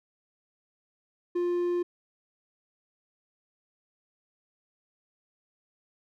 triangle tone, 351.3 Hz, F4, 10 cents sharp, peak -23 dBFS, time 1.35-1.83 s, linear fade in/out 10 ms, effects none

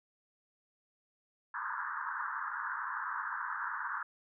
white band-pass noise, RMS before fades -38 dBFS, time 1.54-4.03 s, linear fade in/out 5 ms, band 910 to 1700 Hz, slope 96 dB/octave, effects none

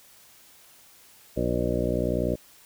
harmonic tone, 60.4 Hz, B1, 38 cents flat, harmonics 1 / 2 / 3 / 4 / 5 / 6 / 8 / 9 / 10, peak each -32 / -32 / -32 / -32 / -32 / -32 / -32 / -32 / -32 dBFS, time 1.36-2.36 s, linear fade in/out 20 ms, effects white hiss -54 dBFS RMS until 2.65 s

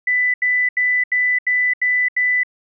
sine tone bursts, 1991 Hz, B6, 14 cents sharp, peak -14 dBFS, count 7, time 0.07-2.434 s, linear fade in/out 5 ms, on 270 ms, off 79 ms, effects none

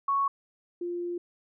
sine tone pair in turn, 1108.7 / 349.2 Hz, C#6 / F4, 0 / 0 cents, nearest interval octave + minor sixth, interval 2000 cents, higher first, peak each -23 / -30 dBFS, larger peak first, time 0.08-0.28 / 0.81-1.18 s, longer second, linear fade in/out 5 ms, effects none

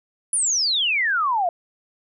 sine exponential sweep, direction down, 10090 to 665 Hz, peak -18 dBFS, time 0.33-1.49 s, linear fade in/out 2 ms, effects none

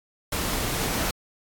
pink noise, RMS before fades -27 dBFS, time 0.32-1.11 s, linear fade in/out 5 ms, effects AAC 64 kbps

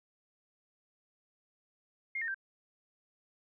sine tone with pitch steps, 2128 / 1831.3 / 1575.9 Hz, C7 / A#6 / G6, +29 / -31 / +9 cents, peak -33 dBFS, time 2.15-2.345 s, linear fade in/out 5 ms, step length 65 ms, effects none

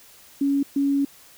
sine tone bursts at uneven times, 279.5 Hz, C#4, 14 cents sharp, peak -18 dBFS, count 2, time 0.41-0.63 / 0.76-1.05 s, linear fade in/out 5 ms, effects white hiss -50 dBFS RMS until 1.37 s

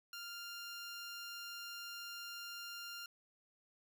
15% pulse tone, 1396.9 Hz, F6, in tune, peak -39 dBFS, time 0.13-3.06 s, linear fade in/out 2 ms, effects none

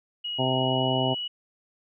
sine tone with pitch glide, 2900 to 2932 Hz, F#7 to F#7, -35 to -16 cents, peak -29 dBFS, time 0.24-1.28 s, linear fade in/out 10 ms, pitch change +19 cents, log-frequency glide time 0.43-0.95 s
harmonic tone, 129.8 Hz, C3, 13 cents flat, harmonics 1 / 2 / 3 / 4 / 5 / 6 / 7, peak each -28 / -29 / -31 / -34 / -29 / -32 / -33 dBFS, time 0.38-1.15 s, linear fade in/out 20 ms
effects none

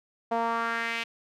sawtooth tone with band-pass filter sweep, 230.5 Hz, A#3, 19 cents flat, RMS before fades -29 dBFS, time 0.31-1.04 s, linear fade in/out 10 ms, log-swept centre 730 to 2700 Hz, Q 2.6, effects none

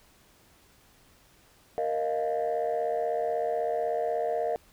sine chord, Bb suspended fourth, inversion none, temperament equal, 466.2 / 622.3 / 698.5 Hz, Bb4 / Eb5 / F5, 0 / 0 / 0 cents, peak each -29 dBFS, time 1.78-4.56 s, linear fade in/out 0 ms, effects tanh soft clip ceiling -21 dBFS + pink hiss -60 dBFS RMS until 4.72 s

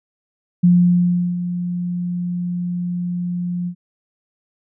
sine tone with ADSR envelope, 176.6 Hz, F3, 20 cents sharp, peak -8 dBFS, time 0.63-3.75 s, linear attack 12 ms, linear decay 720 ms, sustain -12 dB, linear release 79 ms, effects none

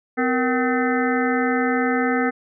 harmonic tone with a mistuned harmonic, 255.5 Hz, C4, 41 cents flat, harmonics 1 / 2 / 3 / 5 / 6 / 7 / 8, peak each -21 / -24 / -26 / -28 / -29 / -29 / -30 dBFS, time 0.17-2.31 s, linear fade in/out 20 ms, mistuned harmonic 2, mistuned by -140 cents, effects none

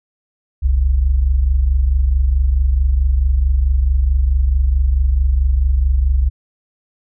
sine tone pair together, 42.01 / 66.6 Hz, E1 / C2, +34 / +31 cents, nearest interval minor sixth, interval 797 cents, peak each -17 / -12 dBFS, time 0.62-6.3 s, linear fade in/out 20 ms, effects none

